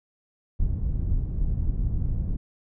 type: low-pass noise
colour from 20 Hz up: pink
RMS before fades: -25 dBFS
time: 0.59-2.37 s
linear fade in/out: 10 ms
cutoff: 110 Hz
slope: 12 dB/octave
effects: none